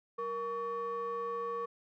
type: ring-modulated tone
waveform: triangle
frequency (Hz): 329.6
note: E4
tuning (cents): 0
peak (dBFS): -29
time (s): 0.18-1.66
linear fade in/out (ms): 10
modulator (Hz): 799
effects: none